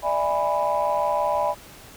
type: chord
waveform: sine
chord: E dominant seventh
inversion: third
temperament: just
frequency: 593.3 / 659.3 / 824.1 / 988.9 Hz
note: D5 / E5 / G#5 / B5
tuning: +18 / 0 / -14 / +2 cents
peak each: -24 / -27 / -25 / -24 dBFS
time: 0.02-1.55 s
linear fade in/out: 50 ms
effects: tanh soft clip ceiling -12 dBFS + pink hiss -45 dBFS RMS until 1.96 s